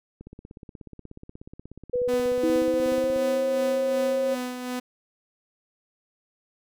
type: click train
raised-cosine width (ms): 3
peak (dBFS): -29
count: 50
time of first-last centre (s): 0.21-3.162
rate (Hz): 16.6
type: tone with pitch glide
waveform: sine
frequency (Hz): 493.1 to 534.6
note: B4 to C5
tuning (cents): -3 to +37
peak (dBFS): -22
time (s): 1.93-4.35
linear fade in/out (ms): 10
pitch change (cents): +140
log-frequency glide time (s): 2.27-3.23
type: tone with tremolo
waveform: sawtooth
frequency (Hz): 250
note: B3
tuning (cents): +21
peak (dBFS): -24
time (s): 2.08-4.8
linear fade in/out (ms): 10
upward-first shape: sine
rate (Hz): 2.7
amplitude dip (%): 45
type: tone with exponential decay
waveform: sine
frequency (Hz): 323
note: E4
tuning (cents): -35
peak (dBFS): -21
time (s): 2.43-4.6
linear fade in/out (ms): 5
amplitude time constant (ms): 470
effects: none